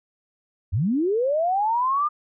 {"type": "linear sweep", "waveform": "sine", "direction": "up", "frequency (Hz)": [75.1, 1223], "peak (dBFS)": -19, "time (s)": [0.72, 2.09], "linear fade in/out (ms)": 20, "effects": []}